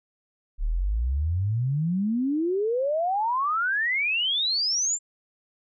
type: exponential sweep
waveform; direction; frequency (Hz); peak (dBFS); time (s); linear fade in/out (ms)
sine; up; 34.65 to 7459; -22; 0.58-4.99; 50
effects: none